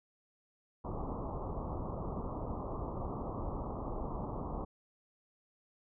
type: low-pass noise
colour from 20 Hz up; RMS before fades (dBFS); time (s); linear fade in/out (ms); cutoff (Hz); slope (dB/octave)
pink; -39; 0.84-4.65; 10; 1200; 96
effects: none